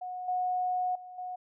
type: tone with level steps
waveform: sine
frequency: 730 Hz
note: F#5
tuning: 24 cents flat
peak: -35 / -27 / -43 / -35 dBFS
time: 0.01-1.36 s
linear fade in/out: 10 ms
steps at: 0.28 / 0.95 / 1.18 s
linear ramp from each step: 5 ms
effects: none